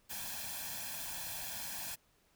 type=noise with comb filter; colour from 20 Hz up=white; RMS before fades=-42 dBFS; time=0.09-1.96 s; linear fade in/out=20 ms; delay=1.2 ms; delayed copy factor=+0.75; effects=pink hiss -71 dBFS RMS until 2.35 s